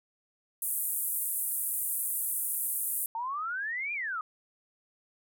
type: band-pass noise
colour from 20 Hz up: pink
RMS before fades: -32 dBFS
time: 0.62-3.06 s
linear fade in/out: 2 ms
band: 9100 to 16000 Hz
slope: 48 dB/octave
type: exponential two-way sweep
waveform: sine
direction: up then down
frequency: 888 to 2455 to 1218 Hz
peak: -31 dBFS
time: 3.15-4.21 s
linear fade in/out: 2 ms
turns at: 3.93 s
effects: none